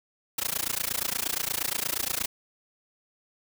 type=noise with amplitude modulation; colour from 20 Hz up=white; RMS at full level=-26 dBFS; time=0.38-2.26 s; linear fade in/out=5 ms; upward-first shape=sine; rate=28.5 Hz; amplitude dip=100%; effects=none